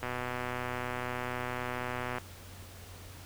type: click train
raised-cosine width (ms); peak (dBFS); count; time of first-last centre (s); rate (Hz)
0.5; -20; 268; 0.03-2.183; 124
effects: added 91 Hz sine -49 dBFS peak until 3.25 s + pink hiss -51 dBFS RMS until 3.25 s